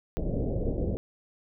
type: low-pass noise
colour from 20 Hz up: pink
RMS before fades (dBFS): -29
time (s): 0.17-0.97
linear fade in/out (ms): 0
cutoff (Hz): 610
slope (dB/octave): 48
effects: none